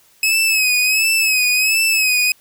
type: tone with vibrato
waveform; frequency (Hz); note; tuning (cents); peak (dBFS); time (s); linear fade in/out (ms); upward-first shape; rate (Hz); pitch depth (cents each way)
sawtooth; 2560; D#7; +49; -10; 0.23-2.32; 2; sine; 1.4; 63
effects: white hiss -53 dBFS RMS until 2.4 s